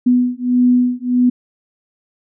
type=beating tone pair; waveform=sine; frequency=246.9 / 248.5 Hz; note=B3 / B3; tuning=0 / +11 cents; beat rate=1.6 Hz; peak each=-14 dBFS; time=0.06-1.3 s; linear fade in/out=10 ms; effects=none